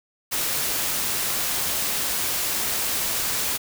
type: noise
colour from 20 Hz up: white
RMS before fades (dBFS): -25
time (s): 0.31-3.58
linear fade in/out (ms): 20
effects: none